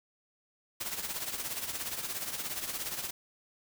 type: noise with tremolo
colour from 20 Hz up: white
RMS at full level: -34 dBFS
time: 0.8-3.11 s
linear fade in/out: 10 ms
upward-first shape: triangle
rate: 17 Hz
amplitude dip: 70%
effects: none